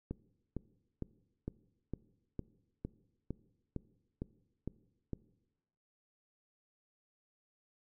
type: click train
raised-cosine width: 3 ms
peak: -25 dBFS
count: 12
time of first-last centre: 0.11-5.133 s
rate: 2.19 Hz
effects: noise-tail reverb RT60 1.0 s tail -20 dB re dry